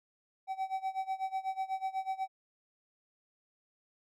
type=tone with tremolo; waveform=triangle; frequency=765 Hz; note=G5; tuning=42 cents flat; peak=-28 dBFS; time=0.47-2.28 s; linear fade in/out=50 ms; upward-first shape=sine; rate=8.1 Hz; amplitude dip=90%; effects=none